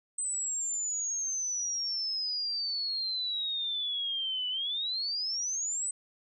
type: exponential two-way sweep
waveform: sine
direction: down then up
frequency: 8190 to 2960 to 8190 Hz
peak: -30 dBFS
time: 0.18-5.91 s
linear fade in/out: 5 ms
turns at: 4.49 s
effects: none